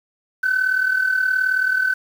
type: tone with amplitude modulation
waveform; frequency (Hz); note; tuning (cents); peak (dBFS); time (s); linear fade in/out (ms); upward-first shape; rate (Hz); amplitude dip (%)
sine; 1519; F#6; +45; -12; 0.43-1.94; 10; sine; 38.8; 70
effects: tanh soft clip ceiling -11 dBFS + 7-bit